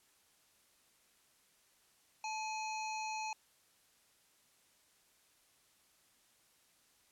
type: harmonic tone with a mistuned harmonic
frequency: 840 Hz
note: G#5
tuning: 19 cents sharp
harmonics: 1 / 3 / 5 / 7 / 8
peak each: -39 / -44 / -51 / -52 / -53 dBFS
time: 2.24-3.33 s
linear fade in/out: 2 ms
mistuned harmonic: 1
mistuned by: +61 cents
effects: white hiss -70 dBFS RMS until 7.11 s + low-pass 12000 Hz 12 dB/octave

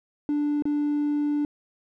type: tone with dropouts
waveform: triangle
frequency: 293.7 Hz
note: D4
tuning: in tune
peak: -19 dBFS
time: 0.29-1.45 s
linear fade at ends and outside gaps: 1 ms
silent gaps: 0.623-0.654 s
effects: tanh soft clip ceiling -17 dBFS

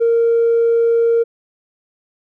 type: tone with tanh clipping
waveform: triangle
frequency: 463.4 Hz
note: A#4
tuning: 10 cents flat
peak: -11 dBFS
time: 0-1.24 s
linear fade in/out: 20 ms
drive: 5 dB
effects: none

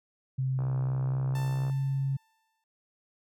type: tone with pitch glide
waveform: sine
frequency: 131.3 to 136.24 Hz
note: C3 to C#3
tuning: +6 to -30 cents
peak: -26 dBFS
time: 0.38-2.17 s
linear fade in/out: 10 ms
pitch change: +64 cents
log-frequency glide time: 0.87-1.82 s
type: click train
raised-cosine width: 1 ms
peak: -29 dBFS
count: 72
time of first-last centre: 0.59-1.698 s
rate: 64.1 Hz
type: tone with exponential decay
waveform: sawtooth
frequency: 888 Hz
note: A5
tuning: 16 cents sharp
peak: -35 dBFS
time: 1.35-2.64 s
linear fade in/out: 2 ms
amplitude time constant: 280 ms
effects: none

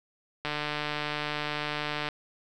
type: click train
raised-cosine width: 0.3 ms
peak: -15 dBFS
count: 245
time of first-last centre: 0.45-2.088 s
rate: 149 Hz
effects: none

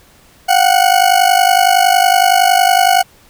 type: ring-modulated tone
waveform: 40% pulse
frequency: 737 Hz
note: F#5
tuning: 7 cents flat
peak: -4 dBFS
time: 0.48-3.03 s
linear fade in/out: 20 ms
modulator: 25.4 Hz
effects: pink hiss -47 dBFS RMS until 3.29 s

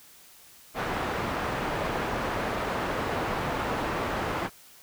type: low-pass noise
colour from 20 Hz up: white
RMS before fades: -30 dBFS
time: 0.74-4.5 s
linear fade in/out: 50 ms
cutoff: 1200 Hz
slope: 12 dB/octave
effects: white hiss -53 dBFS RMS until 4.82 s

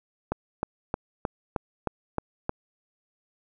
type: click train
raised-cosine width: 1 ms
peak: -12 dBFS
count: 8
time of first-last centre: 0.32-2.494 s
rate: 3.22 Hz
effects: none

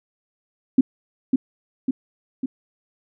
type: tone with echo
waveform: sine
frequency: 261.6 Hz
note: C4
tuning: in tune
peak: -9 dBFS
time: 0.78-0.81 s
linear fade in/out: 5 ms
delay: 550 ms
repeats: 3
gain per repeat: -4 dB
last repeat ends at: 2.46 s
effects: none

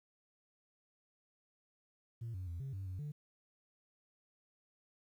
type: tone with pitch steps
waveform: sine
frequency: 115.6 / 92.4 / 85.2 / 135.6 / 96.4 / 92.5 / 147.8 Hz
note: A#2 / F#2 / F2 / C#3 / G2 / F#2 / D3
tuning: -14 / -2 / -42 / -38 / -28 / 0 / +11 cents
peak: -38 dBFS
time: 2.21-3.12 s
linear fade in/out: 10 ms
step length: 130 ms
effects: tanh soft clip ceiling -38 dBFS + 12-bit

